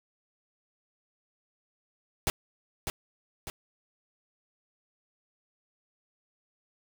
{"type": "noise with echo", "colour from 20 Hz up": "pink", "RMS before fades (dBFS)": -27, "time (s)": [2.27, 2.3], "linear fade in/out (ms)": 0, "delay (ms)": 600, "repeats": 2, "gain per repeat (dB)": -6, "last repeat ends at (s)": 3.5, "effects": []}